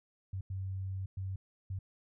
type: tone bursts at uneven times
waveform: sine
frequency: 95.4 Hz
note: G2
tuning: 47 cents flat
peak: -35 dBFS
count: 4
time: 0.33-0.41 / 0.5-1.06 / 1.17-1.36 / 1.7-1.79 s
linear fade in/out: 5 ms
effects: none